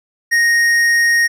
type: tone with tanh clipping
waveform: sine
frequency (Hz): 1864.7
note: A#6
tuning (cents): 0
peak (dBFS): -12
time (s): 0.31-1.28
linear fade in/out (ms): 20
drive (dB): 12
effects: none